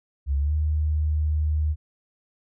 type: tone with pitch glide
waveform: sine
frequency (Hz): 69.3 to 76.45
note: C#2 to D#2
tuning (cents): 0 to -30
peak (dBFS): -20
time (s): 0.26-1.76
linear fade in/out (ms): 50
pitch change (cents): +170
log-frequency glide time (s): 0.37-0.54
effects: none